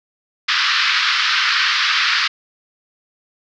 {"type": "band-pass noise", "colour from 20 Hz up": "pink", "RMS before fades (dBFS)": -17, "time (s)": [0.48, 2.28], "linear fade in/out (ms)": 10, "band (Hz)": [1200, 5100], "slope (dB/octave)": 48, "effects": []}